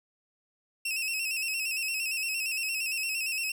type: tone with vibrato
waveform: sawtooth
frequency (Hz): 2637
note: E7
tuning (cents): 0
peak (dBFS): -26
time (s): 0.85-3.52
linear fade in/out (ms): 5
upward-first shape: square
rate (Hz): 8.7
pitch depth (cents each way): 53
effects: none